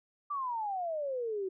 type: exponential sweep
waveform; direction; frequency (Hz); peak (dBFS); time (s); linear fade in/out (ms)
sine; down; 1188 to 368.1; -32; 0.3-1.49; 10
effects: none